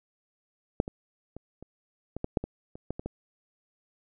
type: clicks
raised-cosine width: 2 ms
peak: -9 / -22 / -27 / -30 / -21 / -16 / -10 / -20 / -29 / -18 / -22 / -20 dBFS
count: 12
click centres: 0.801 / 0.879 / 1.366 / 1.626 / 2.166 / 2.244 / 2.372 / 2.44 / 2.755 / 2.906 / 2.995 / 3.06 s
effects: none